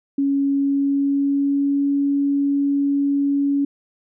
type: tone with pitch glide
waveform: sine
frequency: 278 to 281.4 Hz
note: C#4 to C#4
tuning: +5 to +26 cents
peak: -16 dBFS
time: 0.18-3.65 s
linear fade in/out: 5 ms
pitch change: +21 cents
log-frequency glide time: 0.52-1.89 s
effects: none